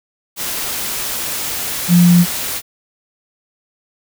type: tone in noise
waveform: sine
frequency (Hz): 175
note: F3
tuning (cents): +4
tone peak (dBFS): -6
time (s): 1.88-2.26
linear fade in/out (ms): 50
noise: white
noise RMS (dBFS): -22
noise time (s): 0.36-2.62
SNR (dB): +13
effects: none